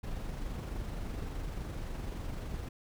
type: noise with amplitude modulation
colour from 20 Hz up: brown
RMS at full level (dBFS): -37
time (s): 0.03-2.69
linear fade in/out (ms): 10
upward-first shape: sine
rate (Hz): 23.5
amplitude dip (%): 30
effects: none